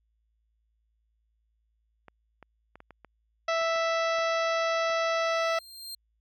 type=clicks; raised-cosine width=0.5 ms; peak=-32 dBFS; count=10; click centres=2.083 / 2.427 / 2.756 / 2.804 / 2.907 / 3.047 / 3.615 / 3.76 / 4.187 / 4.901 s
type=harmonic tone; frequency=659.3 Hz; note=E5; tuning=in tune; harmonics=1 / 2 / 3 / 4 / 5 / 6 / 7 / 8 / 9; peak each=-27 / -30 / -34 / -38 / -42 / -42 / -45 / -44 / -46 dBFS; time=3.48-5.59 s; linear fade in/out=5 ms
type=tone with exponential growth; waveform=sawtooth; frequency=4186 Hz; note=C8; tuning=in tune; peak=-33 dBFS; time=4.98-5.95 s; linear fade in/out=5 ms; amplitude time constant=210 ms
effects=added 55 Hz sine -70 dBFS peak until 6.2 s